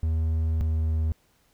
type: tone pair in turn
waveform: triangle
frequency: 80 / 79.36 Hz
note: D#2 / D#2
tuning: +49 / +35 cents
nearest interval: unison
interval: 14 cents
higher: first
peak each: -20 dBFS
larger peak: neither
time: 0.03-0.61 / 0.61-1.12 s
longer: first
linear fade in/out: 0 ms
effects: pink hiss -65 dBFS RMS until 1.53 s